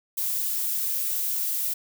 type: noise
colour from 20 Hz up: violet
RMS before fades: -27 dBFS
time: 0.17-1.74 s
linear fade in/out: 10 ms
effects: none